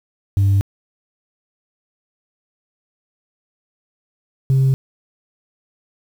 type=tone pair in turn; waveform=sine; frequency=98.5 / 133.59 Hz; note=G2 / C3; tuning=+9 / +36 cents; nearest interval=perfect fourth; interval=527 cents; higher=second; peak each=-9 dBFS; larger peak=neither; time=0.37-0.61 / 4.5-4.74 s; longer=neither; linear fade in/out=0 ms; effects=tanh soft clip ceiling -10 dBFS + 7-bit